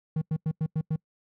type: tone bursts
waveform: triangle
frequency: 157.6 Hz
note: D#3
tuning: 23 cents sharp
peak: -22 dBFS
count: 6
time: 0.16-0.961 s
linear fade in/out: 5 ms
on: 56 ms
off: 93 ms
effects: noise-tail reverb RT60 0.1 s tail -26 dB re dry

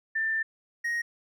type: tone pair in turn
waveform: sine / triangle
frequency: 1783 / 1875.3 Hz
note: A6 / A#6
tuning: +22 / +10 cents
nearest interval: minor second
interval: 88 cents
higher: second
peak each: -25 dBFS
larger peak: neither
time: 0.15-0.43 / 0.84-1.02 s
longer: first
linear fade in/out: 10 ms
effects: none

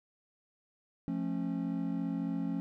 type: chord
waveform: triangle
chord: F augmented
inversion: none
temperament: just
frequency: 174.61 / 218.3 / 272.8 Hz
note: F3 / A3 / C#4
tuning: 0 / -13 / -28 cents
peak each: -34 / -36 / -33 dBFS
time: 1.08-2.6 s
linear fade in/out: 0 ms
effects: none

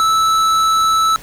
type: tone with tanh clipping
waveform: sine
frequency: 1312 Hz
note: E6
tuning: 9 cents flat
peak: -13 dBFS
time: 0-1.16 s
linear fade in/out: 0 ms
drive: 15 dB
effects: pink hiss -38 dBFS RMS until 1.22 s

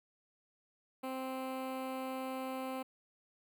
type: tone with notch filter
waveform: 15% pulse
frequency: 261.6 Hz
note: C4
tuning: in tune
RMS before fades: -40 dBFS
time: 1.03-2.83 s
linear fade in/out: 10 ms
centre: 5800 Hz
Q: 0.61
effects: none

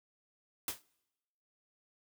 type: noise with exponential decay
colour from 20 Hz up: white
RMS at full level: -32 dBFS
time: 0.68-0.82 s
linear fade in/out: 2 ms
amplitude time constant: 30 ms
effects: noise-tail reverb RT60 1.0 s tail -26 dB re dry

